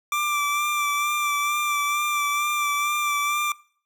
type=tone with vibrato; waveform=25% pulse; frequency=1175 Hz; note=D6; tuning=1 cent sharp; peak=-18 dBFS; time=0.12-3.52 s; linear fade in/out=2 ms; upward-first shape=sine; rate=2.2 Hz; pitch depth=23 cents each way; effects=noise-tail reverb RT60 0.5 s tail -22 dB re dry